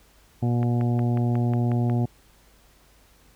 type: harmonic tone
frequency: 120 Hz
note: B2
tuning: 49 cents flat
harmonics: 1 / 2 / 3 / 4 / 5 / 6 / 7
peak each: -21 / -26 / -33 / -41 / -40 / -36 / -43 dBFS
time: 0.42-2.06 s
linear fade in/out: 10 ms
type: click train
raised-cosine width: 0.5 ms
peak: -22 dBFS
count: 8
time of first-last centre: 0.63-1.898 s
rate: 5.52 Hz
effects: added 50 Hz sine -58 dBFS peak until 3.35 s + pink hiss -58 dBFS RMS until 3.35 s